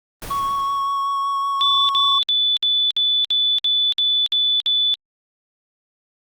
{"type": "noise with exponential decay", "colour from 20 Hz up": "pink", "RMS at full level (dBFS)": -30, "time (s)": [0.22, 1.33], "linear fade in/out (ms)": 1, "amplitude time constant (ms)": 240}
{"type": "tone with vibrato", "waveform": "triangle", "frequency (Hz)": 1108.7, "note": "C#6", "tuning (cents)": 0, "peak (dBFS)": -17, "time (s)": [0.3, 2.19], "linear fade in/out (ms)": 10, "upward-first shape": "sine", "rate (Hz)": 5.3, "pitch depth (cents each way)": 11}
{"type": "tone bursts", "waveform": "sine", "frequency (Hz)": 3482, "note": "A7", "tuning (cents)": -19, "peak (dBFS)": -15, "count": 10, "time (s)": [1.61, 4.941], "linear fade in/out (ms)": 0, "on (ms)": 280, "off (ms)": 59}
{"effects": ["Opus 24 kbps"]}